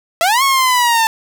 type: linear two-way sweep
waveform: sawtooth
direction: up then down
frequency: 641 to 1106 to 884 Hz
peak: -7 dBFS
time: 0.21-1.07 s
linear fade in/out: 0 ms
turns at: 0.43 s
effects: none